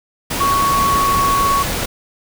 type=tone in noise; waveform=sine; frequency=1114 Hz; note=C#6; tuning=8 cents sharp; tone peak=-13 dBFS; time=0.4-1.63 s; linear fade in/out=10 ms; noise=pink; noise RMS=-21 dBFS; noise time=0.3-1.86 s; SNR=+5 dB; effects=none